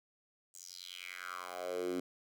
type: tone with high-pass filter sweep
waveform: 10% pulse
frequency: 90.1 Hz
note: F#2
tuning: 45 cents flat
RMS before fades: -42 dBFS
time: 0.54-2 s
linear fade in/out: 5 ms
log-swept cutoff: 7500 to 270 Hz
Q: 4.3
effects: none